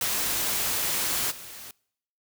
white noise with level steps, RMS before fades -27 / -42 dBFS, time 0.01-1.71 s, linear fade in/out 2 ms, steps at 1.3 s, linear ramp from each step 20 ms, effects noise-tail reverb RT60 0.7 s tail -25 dB re dry

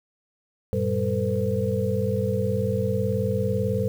sine tone cluster, 96.3 / 116.1 / 194.3 / 449.8 / 508 Hz, G2 / A#2 / G3 / A4 / B4, -30 / -7 / -15 / +38 / +49 cents, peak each -28 dBFS, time 0.73-3.88 s, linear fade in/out 0 ms, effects 8-bit

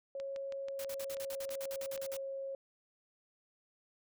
sine tone with pitch glide, 548 to 543.3 Hz, C#5 to C#5, -20 to -35 cents, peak -38 dBFS, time 0.15-2.55 s, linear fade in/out 2 ms, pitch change -15 cents, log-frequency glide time 0.99-2.24 s
click train, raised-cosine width 0.2 ms, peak -32 dBFS, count 13, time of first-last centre 0.2-2.139 s, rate 6.19 Hz
white noise bursts, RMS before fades -46 dBFS, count 14, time 0.79-2.168 s, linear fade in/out 2 ms, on 52 ms, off 50 ms
effects none

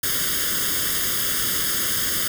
white noise with comb filter, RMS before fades -23 dBFS, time 0.03-2.28 s, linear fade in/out 5 ms, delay 0.6 ms, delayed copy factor +1, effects none

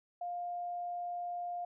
sine tone, 704 Hz, F5, 14 cents sharp, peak -36 dBFS, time 0.21-1.65 s, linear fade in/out 5 ms, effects none

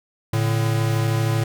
square tone pair together, 112.3 / 145.25 Hz, A2 / D3, +36 / -19 cents, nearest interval major third, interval 445 cents, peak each -20 / -25 dBFS, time 0.33-1.44 s, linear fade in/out 5 ms, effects none

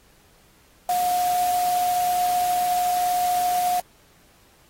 sine tone in noise, 719 Hz, F#5, 50 cents flat, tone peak -19 dBFS, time 0.89-3.8 s, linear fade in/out 2 ms, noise white, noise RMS -33 dBFS, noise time 0.89-3.8 s, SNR +11 dB, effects pink hiss -57 dBFS RMS until 4.69 s + AAC 48 kbps

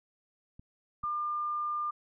clicks, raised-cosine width 5 ms, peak -37 dBFS, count 2, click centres 0.595 / 1.038 s
sine tone, 1200 Hz, D6, 37 cents sharp, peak -30 dBFS, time 1.03-1.91 s, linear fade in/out 10 ms
effects none

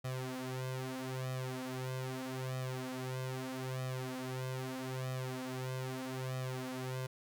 sawtooth tone with flanger, 129.4 Hz, C3, 19 cents flat, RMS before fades -40 dBFS, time 0.04-7.07 s, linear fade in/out 10 ms, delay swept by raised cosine 1.6 to 5.8 ms, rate 0.79 Hz, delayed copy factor +0.95, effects none

